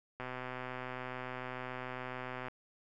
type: click train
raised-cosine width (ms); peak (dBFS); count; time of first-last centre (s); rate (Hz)
0.5; -26; 291; 0.2-2.483; 127
effects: none